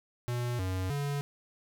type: tone with pitch steps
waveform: square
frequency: 121.4 / 93.2 / 142.7 Hz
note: B2 / F#2 / D3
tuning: -29 / +13 / -49 cents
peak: -31 dBFS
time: 0.28-1.21 s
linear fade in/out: 0 ms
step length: 310 ms
effects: none